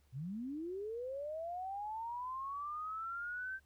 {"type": "linear sweep", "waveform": "sine", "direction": "up", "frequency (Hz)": [116.54, 1568], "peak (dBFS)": -39, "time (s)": [0.12, 3.6], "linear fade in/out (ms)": 50, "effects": ["added 71 Hz sine -67 dBFS peak until 3.65 s", "pink hiss -75 dBFS RMS until 3.65 s"]}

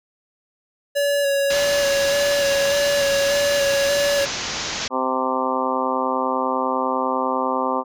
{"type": "tone with vibrato", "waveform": "square", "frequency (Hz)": 564, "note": "C#5", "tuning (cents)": 30, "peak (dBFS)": -18, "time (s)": [0.95, 4.26], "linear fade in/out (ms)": 20, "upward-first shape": "square", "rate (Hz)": 1.7, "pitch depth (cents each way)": 18}
{"type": "low-pass noise", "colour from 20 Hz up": "white", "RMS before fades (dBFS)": -27, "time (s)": [1.5, 4.88], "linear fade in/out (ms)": 5, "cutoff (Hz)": 6800, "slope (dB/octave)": 96}
{"type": "harmonic tone", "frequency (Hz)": 130, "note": "C3", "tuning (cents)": -11, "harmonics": [2, 3, 4, 5, 6, 7, 8, 9], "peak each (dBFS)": [-27, -30, -26, -31, -29, -26, -26, -27], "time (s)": [4.9, 7.84], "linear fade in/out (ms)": 50}
{"effects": []}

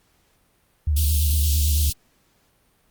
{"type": "tone with vibrato", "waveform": "sine", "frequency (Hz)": 74.3, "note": "D2", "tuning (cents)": 21, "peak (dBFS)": -17, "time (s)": [0.87, 1.9], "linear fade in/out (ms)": 5, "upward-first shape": "triangle", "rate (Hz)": 8.9, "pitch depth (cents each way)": 94}
{"type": "band-stop noise", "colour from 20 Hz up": "white", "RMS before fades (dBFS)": -27, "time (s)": [0.96, 1.93], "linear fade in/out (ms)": 10, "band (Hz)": [290, 2900], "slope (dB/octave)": 48}
{"effects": ["pink hiss -63 dBFS RMS until 2.9 s", "Opus 48 kbps"]}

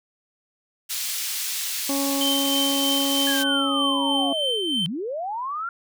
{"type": "high-pass noise", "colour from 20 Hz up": "pink", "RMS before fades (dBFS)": -28, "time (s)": [0.89, 3.44], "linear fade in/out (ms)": 20, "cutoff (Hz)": 3500, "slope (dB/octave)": 12}
{"type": "harmonic tone", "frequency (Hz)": 277.2, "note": "C#4", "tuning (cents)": 0, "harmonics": [1, 2, 3, 4], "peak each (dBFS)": [-24, -30, -34, -36], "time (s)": [1.89, 4.33], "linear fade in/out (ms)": 5}
{"type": "tone with tremolo", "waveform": "triangle", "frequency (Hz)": 3100, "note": "G7", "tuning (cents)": -20, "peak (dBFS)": -20, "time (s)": [2.21, 4.86], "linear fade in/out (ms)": 0, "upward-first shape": "sine", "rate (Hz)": 3.2, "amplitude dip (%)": 40}
{"type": "linear two-way sweep", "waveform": "sine", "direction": "down then up", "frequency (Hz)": [1690, 150, 1409], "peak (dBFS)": -26, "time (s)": [3.27, 5.69], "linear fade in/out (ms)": 2, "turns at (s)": 4.86}
{"effects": []}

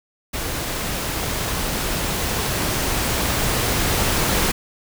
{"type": "noise with level ramp", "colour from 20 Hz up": "pink", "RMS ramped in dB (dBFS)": [-26, -19], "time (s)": [0.33, 4.52], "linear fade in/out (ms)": 10, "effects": []}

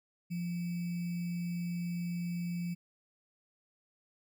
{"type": "tone with sample-and-hold", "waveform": "sine", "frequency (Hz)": 173.8, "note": "F3", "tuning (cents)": -8, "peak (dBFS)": -33, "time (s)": [0.3, 2.75], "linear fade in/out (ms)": 20, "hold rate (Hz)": 2450, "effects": []}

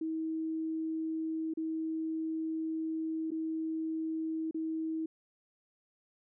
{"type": "tone with dropouts", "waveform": "sine", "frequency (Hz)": 320, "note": "D#4", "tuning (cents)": 49, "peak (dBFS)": -32, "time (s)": [0.01, 5.06], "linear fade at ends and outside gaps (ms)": 5, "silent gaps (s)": [[1.538, 1.572], [3.307, 3.316], [4.511, 4.544]], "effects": []}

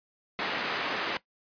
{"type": "band-pass noise", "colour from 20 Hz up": "white", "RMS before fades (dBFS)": -32, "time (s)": [0.39, 1.17], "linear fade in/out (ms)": 0, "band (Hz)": [220, 2500], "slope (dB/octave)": 12, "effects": ["noise-tail reverb RT60 0.1 s tail -18 dB re dry", "resampled to 11025 Hz"]}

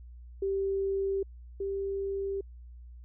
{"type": "tone pair in turn", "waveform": "sine", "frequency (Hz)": [390.6, 393.1], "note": ["G4", "G4"], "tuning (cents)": [-6, 5], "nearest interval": "unison", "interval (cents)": 11, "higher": "second", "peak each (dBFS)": [-27, -30], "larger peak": "first", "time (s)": [[0.42, 1.23], [1.6, 2.41]], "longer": "neither", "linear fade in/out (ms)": 5, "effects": ["added 60 Hz sine -45 dBFS peak until 3.04 s"]}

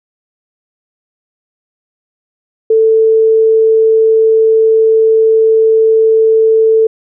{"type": "tone", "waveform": "sine", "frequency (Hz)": 443.6, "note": "A4", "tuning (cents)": 14, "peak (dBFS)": -5, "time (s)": [2.7, 6.87], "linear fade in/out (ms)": 5, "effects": []}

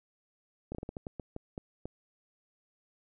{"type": "slowing click train", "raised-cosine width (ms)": 2, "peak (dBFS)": -25, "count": 11, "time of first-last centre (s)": [0.72, 1.856], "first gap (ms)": 28, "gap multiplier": 1.29, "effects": []}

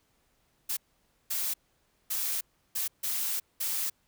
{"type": "noise bursts at uneven times", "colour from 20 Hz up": "blue", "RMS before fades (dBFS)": -31, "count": 6, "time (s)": [[0.69, 0.77], [1.3, 1.54], [2.1, 2.41], [2.75, 2.88], [3.03, 3.4], [3.6, 3.9]], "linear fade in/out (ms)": 10, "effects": ["pink hiss -71 dBFS RMS until 4.07 s"]}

